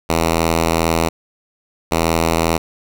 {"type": "tone pair in turn", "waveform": "5% pulse", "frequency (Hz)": [82.41, 82.41], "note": ["E2", "E2"], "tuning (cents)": [0, 0], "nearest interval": "unison", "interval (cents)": 0, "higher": "neither", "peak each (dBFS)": -3, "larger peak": "neither", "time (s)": [[0.09, 1.09], [1.91, 2.58]], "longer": "first", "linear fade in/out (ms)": 10, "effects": []}